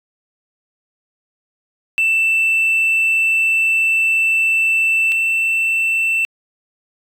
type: tone pair in turn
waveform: triangle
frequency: 2663 / 2674 Hz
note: E7 / E7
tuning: +17 / +24 cents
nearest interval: unison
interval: 7 cents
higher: second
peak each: -10 / -12 dBFS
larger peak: first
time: 1.98-5.12 / 5.12-6.25 s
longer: first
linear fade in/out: 0 ms
effects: tanh soft clip ceiling -8 dBFS